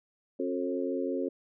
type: harmonic tone with a mistuned harmonic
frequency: 89.8 Hz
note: F2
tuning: 49 cents sharp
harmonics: 3 / 4 / 5 / 6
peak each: -33 / -34 / -35 / -36 dBFS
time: 0.39-1.29 s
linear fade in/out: 10 ms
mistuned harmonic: 5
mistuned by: -18 cents
effects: none